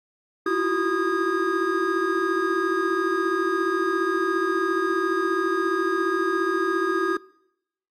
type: tone cluster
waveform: triangle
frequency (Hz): 326.9 / 341.5 / 378.6 / 1236 / 1634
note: E4 / F4 / F#4 / D#6 / G#6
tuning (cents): -14 / -39 / +40 / -12 / -29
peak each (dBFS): -29 / -25 / -23 / -25 / -28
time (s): 0.46-7.17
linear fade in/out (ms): 5
effects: noise-tail reverb RT60 0.8 s tail -22 dB re dry + Opus 48 kbps